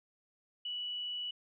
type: tone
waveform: sine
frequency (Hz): 2949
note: F#7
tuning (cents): -6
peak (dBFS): -36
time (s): 0.65-1.31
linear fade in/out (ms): 5
effects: none